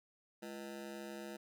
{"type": "ring-modulated tone", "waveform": "25% pulse", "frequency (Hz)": 277.2, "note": "C#4", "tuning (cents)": 0, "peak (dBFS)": -38, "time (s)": [0.42, 1.37], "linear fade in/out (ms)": 10, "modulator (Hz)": 66.3, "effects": []}